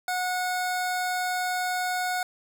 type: tone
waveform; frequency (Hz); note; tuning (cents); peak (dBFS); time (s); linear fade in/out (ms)
25% pulse; 730; F#5; -24; -22; 0.08-2.23; 2
effects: none